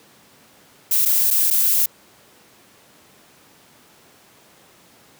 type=noise with dropouts; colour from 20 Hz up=violet; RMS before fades=-17 dBFS; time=0.91-1.86 s; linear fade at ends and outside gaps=5 ms; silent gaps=1.053-1.057 / 1.305-1.309 / 1.503-1.508 s; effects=pink hiss -51 dBFS RMS until 5.19 s + high-pass 150 Hz 12 dB/octave